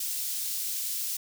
white high-pass noise, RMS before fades -32 dBFS, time 0-1.17 s, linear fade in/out 5 ms, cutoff 4400 Hz, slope 12 dB/octave, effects none

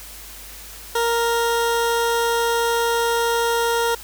20% pulse tone, 466.2 Hz, A#4, in tune, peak -13 dBFS, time 0.95-3.95 s, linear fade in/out 5 ms, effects added 50 Hz sine -43 dBFS peak until 4.03 s + white hiss -39 dBFS RMS until 4.03 s

